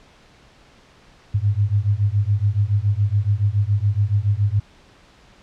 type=beating tone pair; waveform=sine; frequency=98.9 / 106 Hz; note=G2 / G#2; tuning=+16 / +36 cents; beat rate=7.1 Hz; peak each=-19 dBFS; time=1.34-4.6 s; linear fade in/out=10 ms; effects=pink hiss -51 dBFS RMS until 5.42 s + low-pass 5000 Hz 12 dB/octave